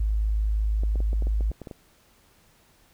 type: tone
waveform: sine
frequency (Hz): 52.9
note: G#1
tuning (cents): +33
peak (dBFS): -21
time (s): 0-1.51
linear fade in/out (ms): 5
type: clicks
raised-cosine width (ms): 2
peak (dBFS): -24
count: 11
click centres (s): 0.835 / 0.957 / 1.004 / 1.131 / 1.223 / 1.27 / 1.408 / 1.516 / 1.617 / 1.672 / 1.712
effects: pink hiss -60 dBFS RMS until 2.93 s